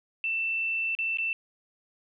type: tone with dropouts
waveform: sine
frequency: 2671 Hz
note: E7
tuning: 22 cents sharp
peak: -26 dBFS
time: 0.24-1.33 s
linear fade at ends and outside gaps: 1 ms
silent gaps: 0.951-0.988 / 1.172-1.185 s
effects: none